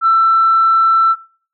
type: tone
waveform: sine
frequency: 1335 Hz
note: E6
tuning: 22 cents sharp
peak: -7 dBFS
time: 0.01-1.16 s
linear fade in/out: 50 ms
effects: noise-tail reverb RT60 0.6 s tail -26 dB re dry + tanh soft clip ceiling -3 dBFS